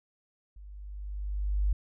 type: tone with level ramp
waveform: sine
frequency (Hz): 50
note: G1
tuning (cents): +35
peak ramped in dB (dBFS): -45 to -22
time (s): 0.56-1.73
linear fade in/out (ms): 5
effects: none